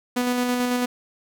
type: tone with tremolo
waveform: sawtooth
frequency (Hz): 246.9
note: B3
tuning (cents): 0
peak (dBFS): -16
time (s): 0.16-0.86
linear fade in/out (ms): 10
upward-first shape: square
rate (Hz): 9.1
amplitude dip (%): 25
effects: none